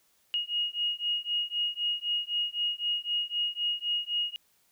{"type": "beating tone pair", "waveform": "sine", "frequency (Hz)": [2873, 2876.9], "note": ["F7", "F#7"], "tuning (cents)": [48, -49], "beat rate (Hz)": 3.9, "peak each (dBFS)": -31, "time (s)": [0.34, 4.36], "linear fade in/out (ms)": 0, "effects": ["white hiss -68 dBFS RMS until 4.71 s"]}